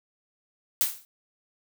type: noise with exponential decay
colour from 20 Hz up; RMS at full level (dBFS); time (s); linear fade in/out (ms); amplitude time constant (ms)
blue; -20; 0.81-1.05; 0; 52
effects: none